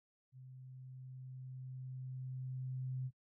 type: tone with level ramp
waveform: sine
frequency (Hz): 129.3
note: C3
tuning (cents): -20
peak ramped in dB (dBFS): -52 to -37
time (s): 0.32-3.11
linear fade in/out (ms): 50
effects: noise-tail reverb RT60 0.1 s tail -19 dB re dry